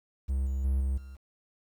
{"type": "tone with level steps", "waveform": "triangle", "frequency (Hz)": 66.7, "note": "C2", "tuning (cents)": 34, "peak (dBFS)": [-24, -26, -22, -24, -40], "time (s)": [0.28, 1.17], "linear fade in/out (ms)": 20, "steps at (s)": [0.46, 0.64, 0.8, 0.97], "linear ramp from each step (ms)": 10, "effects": ["10-bit"]}